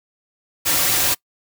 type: noise with comb filter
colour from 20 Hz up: white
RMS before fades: -18 dBFS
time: 0.65-1.15 s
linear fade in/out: 20 ms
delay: 4.7 ms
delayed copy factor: -0.65
effects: noise-tail reverb RT60 0.1 s tail -24 dB re dry